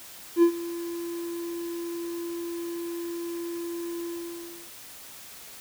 triangle tone with ADSR envelope, 341.1 Hz, F4, 41 cents flat, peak -11 dBFS, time 0.36-4.71 s, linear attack 65 ms, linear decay 86 ms, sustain -18 dB, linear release 660 ms, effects white hiss -45 dBFS RMS until 5.6 s

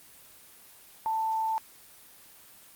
sine tone, 886 Hz, A5, 12 cents sharp, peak -26 dBFS, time 1.06-1.58 s, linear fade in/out 0 ms, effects white hiss -53 dBFS RMS until 2.75 s + Opus 24 kbps

